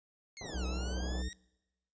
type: linear two-way sweep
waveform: 10% pulse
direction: down then up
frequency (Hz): 2202 to 1265 to 1902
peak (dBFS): -35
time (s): 0.37-1.33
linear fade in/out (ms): 0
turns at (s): 0.66
type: low-pass noise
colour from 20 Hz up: white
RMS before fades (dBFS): -45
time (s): 0.41-1.22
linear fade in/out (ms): 2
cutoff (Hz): 730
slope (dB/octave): 24
type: harmonic tone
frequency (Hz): 62.6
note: B1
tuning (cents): +24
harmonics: 1 / 3 / 5 / 7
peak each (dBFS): -34 / -44 / -48 / -51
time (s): 0.54-1.29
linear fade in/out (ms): 10
effects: noise-tail reverb RT60 1.0 s tail -25 dB re dry + resampled to 16000 Hz